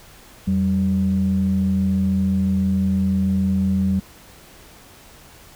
sine tone pair together, 85.6 / 191.61 Hz, F2 / G3, -34 / -39 cents, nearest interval octave + major second, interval 1395 cents, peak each -22 / -16 dBFS, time 0.47-4 s, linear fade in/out 10 ms, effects tanh soft clip ceiling -11 dBFS + pink hiss -46 dBFS RMS until 5.55 s

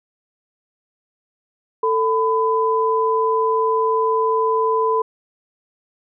sine tone pair together, 444.3 / 1004 Hz, A4 / B5, +17 / +28 cents, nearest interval octave + major second, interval 1411 cents, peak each -18 dBFS, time 1.83-5.02 s, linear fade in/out 5 ms, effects none

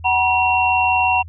sine tone cluster, 751 / 959 / 2733 Hz, F#5 / A#5 / F7, +26 / +49 / -38 cents, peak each -18 dBFS, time 0.04-1.23 s, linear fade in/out 20 ms, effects added 83 Hz sine -33 dBFS peak until 1.28 s

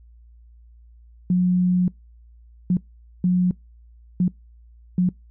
sine tone bursts at uneven times, 180.6 Hz, F#3, 42 cents flat, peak -15 dBFS, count 5, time 1.3-1.88 / 2.7-2.77 / 3.24-3.51 / 4.2-4.28 / 4.98-5.09 s, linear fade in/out 2 ms, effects noise-tail reverb RT60 0.2 s tail -25 dB re dry + added 58 Hz sine -46 dBFS peak until 5.3 s

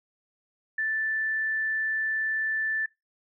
sine tone, 1761 Hz, A6, 1 cent sharp, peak -25 dBFS, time 0.78-2.86 s, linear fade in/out 5 ms, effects noise-tail reverb RT60 0.2 s tail -23 dB re dry

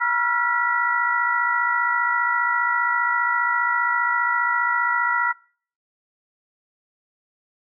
sine tone cluster, 960 / 1357 / 1412 / 1949 Hz, B5 / E6 / F6 / B6, -49 / +50 / +19 / -23 cents, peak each -24 dBFS, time 0-5.33 s, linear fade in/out 20 ms, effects noise-tail reverb RT60 0.5 s tail -26 dB re dry

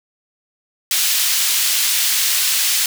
pink high-pass noise, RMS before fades -17 dBFS, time 0.91-2.86 s, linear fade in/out 2 ms, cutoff 3100 Hz, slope 12 dB/octave, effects none

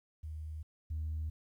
sine tone pair in turn, 77.78 / 78.11 Hz, D#2 / D#2, 0 / +7 cents, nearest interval unison, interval 7 cents, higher second, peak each -39 / -33 dBFS, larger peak second, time 0.23-0.63 / 0.9-1.3 s, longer neither, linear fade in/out 10 ms, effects tanh soft clip ceiling -31 dBFS + 12-bit

